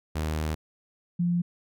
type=tone pair in turn; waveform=sawtooth / sine; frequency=77.78 / 174.19 Hz; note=D#2 / F3; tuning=0 / -4 cents; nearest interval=octave + major second; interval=1396 cents; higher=second; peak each=-23 / -22 dBFS; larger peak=second; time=0.15-0.55 / 1.19-1.42 s; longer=first; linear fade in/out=10 ms; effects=none